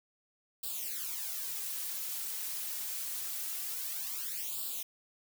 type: noise with flanger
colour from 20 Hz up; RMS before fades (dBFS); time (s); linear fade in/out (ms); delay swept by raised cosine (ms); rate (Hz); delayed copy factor
blue; -38; 0.63-4.83; 5; 0.24 to 4.84; 0.25; +0.85
effects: none